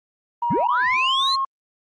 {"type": "tone with pitch glide", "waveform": "sine", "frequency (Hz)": [950, 1078.7], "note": ["A#5", "C#6"], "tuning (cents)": [33, -48], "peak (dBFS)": -19, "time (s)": [0.42, 1.45], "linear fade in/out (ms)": 5, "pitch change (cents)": 219, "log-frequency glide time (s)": [0.58, 1.2]}
{"type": "linear sweep", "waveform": "sine", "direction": "up", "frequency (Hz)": [101.3, 4257], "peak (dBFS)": -18, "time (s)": [0.5, 1.36], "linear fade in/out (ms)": 10}
{"effects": ["tanh soft clip ceiling -12 dBFS", "Opus 32 kbps"]}